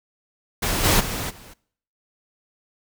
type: noise with level steps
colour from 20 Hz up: pink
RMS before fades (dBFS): -23 / -17 / -28 / -45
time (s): 0.62-1.54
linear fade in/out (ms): 10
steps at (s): 0.83 / 0.99 / 1.29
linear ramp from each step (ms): 20
effects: noise-tail reverb RT60 0.6 s tail -22 dB re dry